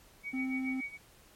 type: tone with tremolo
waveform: sine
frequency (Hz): 2253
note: C#7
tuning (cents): +28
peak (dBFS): -34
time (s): 0.23-0.98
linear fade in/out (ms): 50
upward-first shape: sine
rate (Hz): 7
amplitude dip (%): 85
type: tone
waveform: triangle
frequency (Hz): 261.6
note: C4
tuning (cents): 0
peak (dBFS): -30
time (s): 0.33-0.81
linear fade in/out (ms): 10
effects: pink hiss -60 dBFS RMS until 1.35 s + MP3 64 kbps